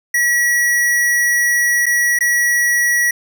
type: tone with dropouts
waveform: square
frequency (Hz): 1927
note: B6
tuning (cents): -43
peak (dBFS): -13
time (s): 0.14-3.11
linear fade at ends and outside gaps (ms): 5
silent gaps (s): 1.858-1.864 / 2.189-2.207
effects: none